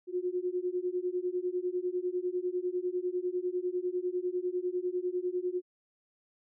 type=beating tone pair; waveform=sine; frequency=355.8 / 365.8 Hz; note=F4 / F#4; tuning=+32 / -20 cents; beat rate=10 Hz; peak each=-33 / -33 dBFS; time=0.07-5.62 s; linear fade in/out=50 ms; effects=none